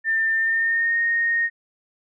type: tone with pitch glide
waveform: sine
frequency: 1795 to 1855.1 Hz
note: A6 to A#6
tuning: +34 to -9 cents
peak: -18 dBFS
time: 0.04-1.5 s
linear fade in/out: 50 ms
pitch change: +57 cents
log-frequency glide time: 0.34-0.99 s
effects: none